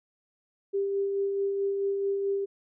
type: tone with tremolo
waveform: sine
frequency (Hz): 396.1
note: G4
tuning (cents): +18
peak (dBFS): -24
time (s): 0.73-2.46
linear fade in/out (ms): 20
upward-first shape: sine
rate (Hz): 4.6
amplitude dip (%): 30
effects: none